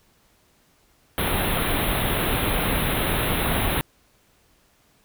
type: band-stop noise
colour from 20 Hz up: pink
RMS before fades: -23 dBFS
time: 1.18-3.81 s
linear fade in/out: 0 ms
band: 3900 to 9600 Hz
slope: 96 dB/octave
effects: pink hiss -61 dBFS RMS until 5.04 s